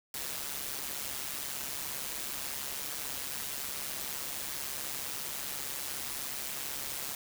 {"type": "noise with amplitude modulation", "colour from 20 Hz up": "white", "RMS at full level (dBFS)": -35, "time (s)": [0.14, 7.15], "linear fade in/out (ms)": 2, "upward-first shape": "sine", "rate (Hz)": 139, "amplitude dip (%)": 65, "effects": []}